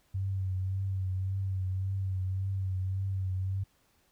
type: tone with vibrato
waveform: sine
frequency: 95.1 Hz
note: F#2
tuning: 48 cents sharp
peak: -29 dBFS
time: 0.14-3.64 s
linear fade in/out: 10 ms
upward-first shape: triangle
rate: 1.8 Hz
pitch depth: 42 cents each way
effects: pink hiss -69 dBFS RMS until 4.11 s